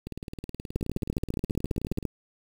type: two click trains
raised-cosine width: 3 ms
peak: -23 / -14 dBFS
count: 38 / 20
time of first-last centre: 0.07-2.028 / 0.76-2.053 s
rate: 18.9 / 14.7 Hz
effects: 7-bit